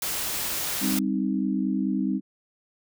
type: noise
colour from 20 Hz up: white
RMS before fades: -29 dBFS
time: 0.02-0.99 s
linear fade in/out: 2 ms
type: chord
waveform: sine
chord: C minor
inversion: second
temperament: equal with one note detuned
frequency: 197.13 / 261.6 / 311.1 Hz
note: G3 / C4 / Eb4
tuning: +10 / 0 / 0 cents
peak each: -26 / -27 / -29 dBFS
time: 0.8-2.21 s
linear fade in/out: 50 ms
effects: none